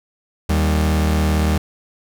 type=tone pair together; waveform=40% pulse; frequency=77.78 / 196 Hz; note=D#2 / G3; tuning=0 / 0 cents; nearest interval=octave + major third; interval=1600 cents; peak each=-15 / -20 dBFS; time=0.49-1.58 s; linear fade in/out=5 ms; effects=none